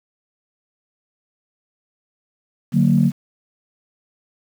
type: chord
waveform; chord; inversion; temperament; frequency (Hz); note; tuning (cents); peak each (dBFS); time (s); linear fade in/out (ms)
sine; D augmented; none; equal with one note detuned; 146.83 / 185 / 229.9; D3 / F#3 / A#3; 0 / 0 / -24; -16; 2.72-3.12; 50
effects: tanh soft clip ceiling -3 dBFS + 7-bit